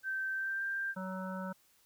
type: tone with pitch glide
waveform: sine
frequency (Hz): 1553 to 1583.8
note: G6 to G6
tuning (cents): -17 to +17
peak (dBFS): -33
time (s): 0.03-0.95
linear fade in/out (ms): 50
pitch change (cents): +34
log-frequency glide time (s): 0.33-0.64
type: harmonic tone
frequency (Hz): 187.6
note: F#3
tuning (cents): +24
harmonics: 1 / 3 / 5 / 7 / 8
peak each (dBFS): -39 / -44 / -46 / -47 / -48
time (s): 0.96-1.53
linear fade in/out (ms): 10
effects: white hiss -68 dBFS RMS until 1.85 s